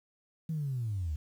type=linear sweep; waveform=sine; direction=down; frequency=164.81 to 70.5 Hz; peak=-30 dBFS; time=0.49-1.16 s; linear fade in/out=5 ms; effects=tanh soft clip ceiling -26 dBFS + 10-bit

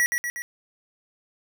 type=tone with echo; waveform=square; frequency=1930 Hz; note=B6; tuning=40 cents flat; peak=-19 dBFS; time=0-0.06 s; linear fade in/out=0 ms; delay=120 ms; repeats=3; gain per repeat=-4 dB; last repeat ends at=0.42 s; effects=none

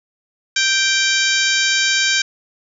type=harmonic tone with a mistuned harmonic; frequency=784 Hz; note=G5; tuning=in tune; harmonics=2 / 3 / 4 / 5 / 6 / 7 / 8 / 9; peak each=-19 / -21 / -22 / -23 / -24 / -24 / -25 / -26 dBFS; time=0.56-2.22 s; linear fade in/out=5 ms; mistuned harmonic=5; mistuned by=-46 cents; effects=none

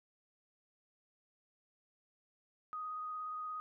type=tone with vibrato; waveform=sine; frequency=1247 Hz; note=D#6; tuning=3 cents sharp; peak=-39 dBFS; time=2.73-3.6 s; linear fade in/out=0 ms; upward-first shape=square; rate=17 Hz; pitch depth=9 cents each way; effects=none

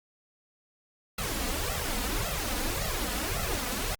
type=noise with flanger; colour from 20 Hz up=pink; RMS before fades=-31 dBFS; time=1.18-3.95 s; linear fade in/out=5 ms; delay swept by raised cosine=1.5 to 4.1 ms; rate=1.8 Hz; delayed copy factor=+0.95; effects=Opus 48 kbps

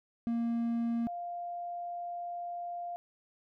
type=tone pair in turn; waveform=triangle / sine; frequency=233.1 / 698.5 Hz; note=A#3 / F5; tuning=0 / 0 cents; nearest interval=octave + perfect fifth; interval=1900 cents; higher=second; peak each=-27 / -36 dBFS; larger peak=first; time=0.27-1.07 / 1.07-2.96 s; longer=second; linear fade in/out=0 ms; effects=none

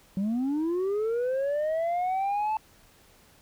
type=linear sweep; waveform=sine; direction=up; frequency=185.9 to 880 Hz; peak=-22 dBFS; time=0.17-2.57 s; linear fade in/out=2 ms; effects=tanh soft clip ceiling -24 dBFS + pink hiss -58 dBFS RMS until 3.41 s

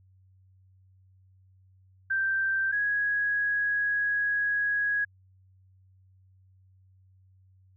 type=tone pair in turn; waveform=sine; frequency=1568 / 1661.2 Hz; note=G6 / G#6; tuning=0 / 0 cents; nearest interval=minor second; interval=100 cents; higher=second; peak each=-24 dBFS; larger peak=neither; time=2.1-2.72 / 2.72-5.05 s; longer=second; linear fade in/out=10 ms; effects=added 94 Hz sine -57 dBFS peak until 7.76 s

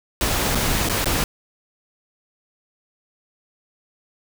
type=noise with dropouts; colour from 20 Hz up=pink; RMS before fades=-21 dBFS; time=0.21-1.24 s; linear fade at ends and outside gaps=1 ms; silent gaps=0.549-0.554 / 0.888-0.896 / 1.044-1.057 s; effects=none

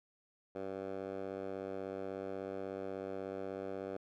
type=tone with band-pass filter; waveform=10% pulse; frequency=96.4 Hz; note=G2; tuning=28 cents flat; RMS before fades=-42 dBFS; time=0.55-3.97 s; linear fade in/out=5 ms; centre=530 Hz; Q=1.3; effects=none

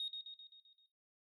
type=tone with echo; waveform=sine; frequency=3729 Hz; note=A#7; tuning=in tune; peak=-36 dBFS; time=0-0.08 s; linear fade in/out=2 ms; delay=130 ms; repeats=6; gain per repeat=-5 dB; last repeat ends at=0.86 s; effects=noise-tail reverb RT60 0.3 s tail -18 dB re dry + tanh soft clip ceiling -33 dBFS

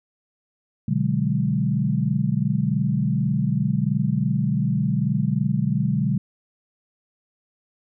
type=chord; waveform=sine; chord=G# half-diminished seventh; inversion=first; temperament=equal; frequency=123.47 / 146.83 / 185 / 207.7 Hz; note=B2 / D3 / F#3 / G#3; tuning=0 / 0 / 0 / 0 cents; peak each=-25 / -23 / -25 / -25 dBFS; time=0.88-6.18 s; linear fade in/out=5 ms; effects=none

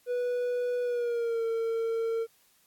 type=tone with pitch glide; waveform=triangle; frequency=490.7 to 455.2 Hz; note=B4 to A#4; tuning=-11 to -41 cents; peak=-25 dBFS; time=0.06-2.27 s; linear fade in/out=50 ms; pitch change=-130 cents; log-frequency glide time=0.82-1.44 s; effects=white hiss -65 dBFS RMS until 2.66 s + AAC 64 kbps

